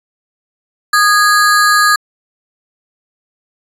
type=ring-modulated tone; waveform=square; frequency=1445 Hz; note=F#6; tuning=41 cents flat; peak=-5 dBFS; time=0.93-1.96 s; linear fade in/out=5 ms; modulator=213 Hz; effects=resampled to 32000 Hz